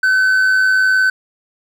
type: tone with amplitude modulation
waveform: triangle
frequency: 1521 Hz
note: F#6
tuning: 47 cents sharp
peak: -7 dBFS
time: 0.03-1.1 s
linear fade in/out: 5 ms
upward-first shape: sine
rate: 99.6 Hz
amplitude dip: 35%
effects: none